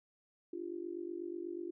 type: tone with amplitude modulation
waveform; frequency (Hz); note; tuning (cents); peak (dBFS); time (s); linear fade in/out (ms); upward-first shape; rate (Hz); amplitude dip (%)
sine; 345.3; F4; -20; -35; 0.53-1.71; 5; sine; 48.2; 90
effects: none